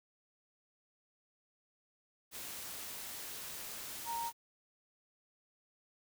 sine tone in noise, 931 Hz, A#5, 2 cents flat, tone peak -36 dBFS, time 4.05-4.32 s, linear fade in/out 50 ms, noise white, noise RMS -45 dBFS, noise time 2.31-4.33 s, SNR +6 dB, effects none

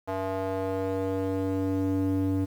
square tone with band-pass filter sweep, 95.5 Hz, G2, 45 cents flat, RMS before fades -28 dBFS, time 0.07-2.46 s, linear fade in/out 20 ms, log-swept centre 720 to 240 Hz, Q 1.9, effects 9-bit

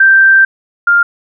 sine tone pair in turn, 1568 / 1401 Hz, G6 / F6, 0 / +5 cents, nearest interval major second, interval 195 cents, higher first, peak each -3 / -5 dBFS, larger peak first, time 0-0.45 / 0.87-1.03 s, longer first, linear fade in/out 5 ms, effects none

